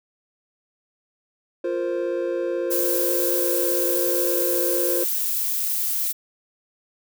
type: chord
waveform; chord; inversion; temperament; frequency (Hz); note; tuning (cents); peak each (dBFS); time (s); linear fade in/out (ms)
triangle; F suspended fourth; none; just; 349.2 / 465.6 / 523.8; F4 / Bb4 / C5; 0 / -2 / +2; -24 / -28 / -24; 1.64-5.04; 5
type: noise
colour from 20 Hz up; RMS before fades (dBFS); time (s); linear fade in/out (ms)
violet; -24; 2.7-6.13; 20
effects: none